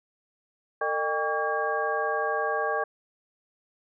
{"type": "tone cluster", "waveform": "sine", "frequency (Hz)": [452.7, 610, 797, 1134, 1621], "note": ["A4", "D#5", "G5", "C#6", "G#6"], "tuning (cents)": [49, -34, 28, 39, -42], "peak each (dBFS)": -31, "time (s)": [0.81, 2.84], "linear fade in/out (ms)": 5, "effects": []}